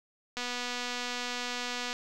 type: click train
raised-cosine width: 0.2 ms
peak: -18 dBFS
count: 383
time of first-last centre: 0.37-1.929 s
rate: 245 Hz
effects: none